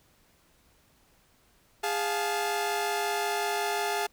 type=tone cluster; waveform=sawtooth; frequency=410.2 / 702 / 866 Hz; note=G#4 / F5 / A5; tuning=-21 / +9 / -28 cents; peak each=-28 dBFS; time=1.83-4.07 s; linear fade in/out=10 ms; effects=pink hiss -64 dBFS RMS until 4.12 s